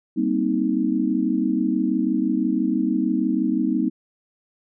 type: chord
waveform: sine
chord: C minor seventh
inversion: second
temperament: just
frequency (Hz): 196.22 / 235.5 / 261.6 / 314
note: G3 / Bb3 / C4 / Eb4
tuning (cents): +2 / +18 / 0 / +16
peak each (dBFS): -26 / -24 / -24 / -23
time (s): 0.16-3.9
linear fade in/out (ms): 20
effects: none